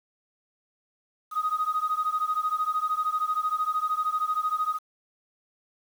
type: beating tone pair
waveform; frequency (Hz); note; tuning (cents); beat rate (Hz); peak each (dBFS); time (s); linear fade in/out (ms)
sine; 1244.5 / 1257.5; D#6 / D#6; 0 / +18; 13; -26 / -27; 1.31-4.79; 50
effects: tanh soft clip ceiling -18 dBFS + 8-bit